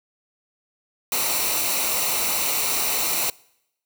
white noise with comb filter, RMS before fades -23 dBFS, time 1.12-3.3 s, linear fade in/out 2 ms, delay 0.6 ms, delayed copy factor -0.6, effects noise-tail reverb RT60 0.8 s tail -24 dB re dry

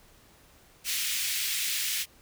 pink high-pass noise, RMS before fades -30 dBFS, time 0.84-2.06 s, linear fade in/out 50 ms, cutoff 2200 Hz, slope 24 dB/octave, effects pink hiss -58 dBFS RMS until 2.21 s

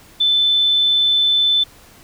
sine tone, 3521 Hz, A7, in tune, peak -12 dBFS, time 0.2-1.64 s, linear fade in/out 10 ms, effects pink hiss -46 dBFS RMS until 2.03 s

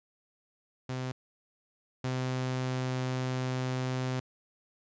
sawtooth tone pair in turn, 128.5 / 128.5 Hz, C3 / C3, -31 / -31 cents, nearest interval unison, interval 0 cents, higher neither, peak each -29 / -26 dBFS, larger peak second, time 0.89-1.12 / 2.04-4.2 s, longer second, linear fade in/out 5 ms, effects resampled to 16000 Hz

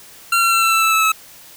25% pulse tone with pitch steps, 1372 / 1360.9 / 1350 / 1339.1 / 1328.3 / 1317.6 / 1307 / 1296.5 Hz, F6 / F6 / E6 / E6 / E6 / E6 / E6 / E6, -31 / -45 / +41 / +27 / +13 / -1 / -15 / -29 cents, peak -9 dBFS, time 0.32-1.12 s, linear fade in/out 5 ms, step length 100 ms, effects white hiss -42 dBFS RMS until 1.56 s

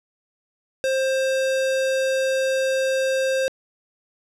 square tone, 529 Hz, C5, 19 cents sharp, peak -20 dBFS, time 0.84-3.48 s, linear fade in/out 0 ms, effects low-pass 9000 Hz 12 dB/octave

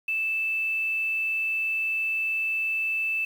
sine tone with quantisation, 2637 Hz, E7, in tune, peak -24 dBFS, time 0.08-3.25 s, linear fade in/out 5 ms, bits 8, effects none

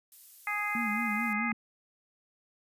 violet noise, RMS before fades -50 dBFS, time 0.12-1.33 s, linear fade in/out 0 ms
harmonic tone, 415.3 Hz, G#4, in tune, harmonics 2 / 3 / 4 / 5 / 6, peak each -38 / -36 / -40 / -32 / -40 dBFS, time 0.47-1.52 s, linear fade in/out 2 ms
sine tone with vibrato, 222.3 Hz, A3, 18 cents sharp, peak -32 dBFS, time 0.75-1.53 s, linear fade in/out 2 ms, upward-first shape sine, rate 4.6 Hz, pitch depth 100 cents each way
effects resampled to 32000 Hz

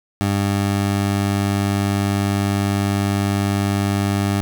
20% pulse tone, 100 Hz, G2, 35 cents sharp, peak -12 dBFS, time 0.21-4.41 s, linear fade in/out 0 ms, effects none

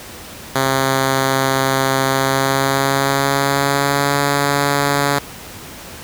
5% pulse tone with pitch glide, 134.2 to 141.77 Hz, C3 to C#3, +44 to +39 cents, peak -3 dBFS, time 0.55-5.19 s, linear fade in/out 5 ms, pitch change +95 cents, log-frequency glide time 2.09-4.21 s, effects pink hiss -34 dBFS RMS until 6.03 s + high-pass 60 Hz 12 dB/octave

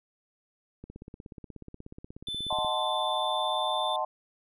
click train, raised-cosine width 3 ms, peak -30 dBFS, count 31, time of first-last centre 0.84-2.647 s, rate 16.6 Hz
triangle tone with pitch glide, 3520 to 3549 Hz, A7 to A7, 0 to +14 cents, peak -31 dBFS, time 2.27-3.96 s, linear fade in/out 2 ms, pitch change +14 cents, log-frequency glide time 2.52-3.73 s
sine chord, D# diminished seventh, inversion none, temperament equal, 622.3 / 740 / 880 / 1046.5 Hz, D#5 / F#5 / A5 / C6, 0 / 0 / 0 / 0 cents, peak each -33 / -33 / -32 / -33 dBFS, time 2.5-4.05 s, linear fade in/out 5 ms
effects none

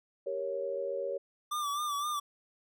sine chord, G diminished, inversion none, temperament equal, 392 / 466.2 / 554.4 Hz, G4 / Bb4 / Db5, 0 / 0 / 0 cents, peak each -39 / -38 / -34 dBFS, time 0.26-1.18 s, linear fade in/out 10 ms
square tone with vibrato, 1174.7 Hz, D6, in tune, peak -32 dBFS, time 1.51-2.2 s, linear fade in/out 10 ms, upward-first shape sine, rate 3.9 Hz, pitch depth 57 cents each way
effects none

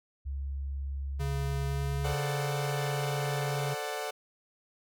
sine tone, 68.9 Hz, C#2, 10 cents flat, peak -32 dBFS, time 0.25-2.15 s, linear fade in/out 20 ms
square tone with pitch glide, 138.59 to 139.88 Hz, C#3 to C#3, 0 to +16 cents, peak -32 dBFS, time 1.19-3.75 s, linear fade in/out 20 ms, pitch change +16 cents, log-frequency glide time 1.66-1.96 s
sawtooth chord, D dominant seventh, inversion second, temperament equal, 440 / 523.3 / 587.3 / 740 Hz, A4 / C5 / D5 / F#5, 0 / 0 / 0 / 0 cents, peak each -34 / -39 / -35 / -34 dBFS, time 2.04-4.11 s, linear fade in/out 10 ms
effects none

